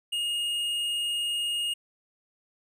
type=tone with hard clipping; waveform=sine; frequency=2854 Hz; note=F7; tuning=37 cents sharp; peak=-28 dBFS; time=0.12-1.74 s; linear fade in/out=10 ms; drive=7 dB; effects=none